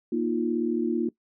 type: chord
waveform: sine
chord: Bb suspended fourth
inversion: none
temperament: equal with one note detuned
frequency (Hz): 235.5 / 311.1 / 349.2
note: Bb3 / Eb4 / F4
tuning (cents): +18 / 0 / 0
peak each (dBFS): -27 / -29 / -27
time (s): 0.12-1.09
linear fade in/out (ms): 5
effects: noise-tail reverb RT60 0.1 s tail -20 dB re dry